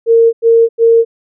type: tone bursts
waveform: sine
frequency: 459.2 Hz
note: A#4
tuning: 26 cents flat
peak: -4 dBFS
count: 3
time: 0.06-1.05 s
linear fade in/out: 50 ms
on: 270 ms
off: 90 ms
effects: none